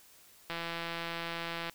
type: click train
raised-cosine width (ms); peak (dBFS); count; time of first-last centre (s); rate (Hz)
0.3; -21; 202; 0.5-1.696; 168
effects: white hiss -59 dBFS RMS until 1.74 s